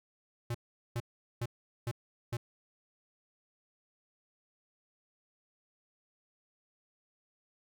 square tone bursts, 118.7 Hz, A#2, 32 cents sharp, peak -33 dBFS, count 5, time 0.5-2.37 s, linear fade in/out 5 ms, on 46 ms, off 410 ms, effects none

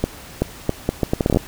accelerating click train, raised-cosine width 2 ms, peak -3 dBFS, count 13, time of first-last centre 0.04-1.371 s, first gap 380 ms, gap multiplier 0.72, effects pink hiss -39 dBFS RMS until 1.47 s

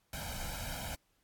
pink noise with comb filter, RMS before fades -40 dBFS, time 0.13-0.95 s, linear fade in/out 2 ms, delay 1.3 ms, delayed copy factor +0.95, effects pink hiss -75 dBFS RMS until 1.23 s + AAC 64 kbps

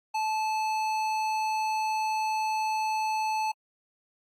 sine tone with tanh clipping, 870 Hz, A5, 20 cents flat, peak -28 dBFS, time 0.14-3.52 s, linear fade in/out 10 ms, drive 16 dB, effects AAC 64 kbps

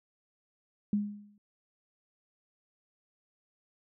sine tone with exponential decay, 206.1 Hz, G#3, 13 cents flat, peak -23 dBFS, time 0.93-1.38 s, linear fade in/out 2 ms, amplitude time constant 97 ms, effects none

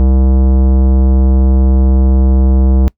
sine tone with tanh clipping, 65.41 Hz, C2, in tune, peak -8 dBFS, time 0-2.88 s, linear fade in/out 0 ms, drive 17 dB, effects noise-tail reverb RT60 0.1 s tail -23 dB re dry

